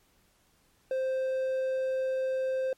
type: tone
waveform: triangle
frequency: 523.3 Hz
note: C5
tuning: in tune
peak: -25 dBFS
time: 0.91-2.73 s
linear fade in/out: 2 ms
effects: pink hiss -67 dBFS RMS until 2.77 s + MP3 64 kbps